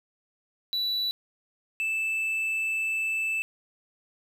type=tone pair in turn; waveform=triangle; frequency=3949 / 2636 Hz; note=B7 / E7; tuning=-1 / -1 cents; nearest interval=perfect fifth; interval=700 cents; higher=first; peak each=-24 dBFS; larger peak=neither; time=0.73-1.11 / 1.8-3.42 s; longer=second; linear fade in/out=0 ms; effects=none